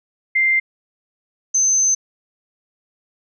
sine tone pair in turn, 2093 / 6193 Hz, C7 / G8, 0 / -22 cents, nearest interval octave + perfect fifth, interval 1878 cents, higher second, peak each -13 dBFS, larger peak neither, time 0.35-0.6 / 1.54-1.95 s, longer second, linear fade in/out 10 ms, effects none

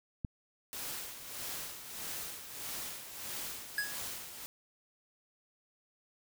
click, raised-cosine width 5 ms, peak -23 dBFS, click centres 0.248 s
white noise with tremolo, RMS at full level -40 dBFS, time 0.73-4.46 s, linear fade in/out 0 ms, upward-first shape sine, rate 1.6 Hz, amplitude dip 60%
square tone with exponential decay, 1667 Hz, G#6, 6 cents sharp, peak -29 dBFS, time 3.78-4.04 s, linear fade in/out 2 ms, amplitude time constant 55 ms
effects none

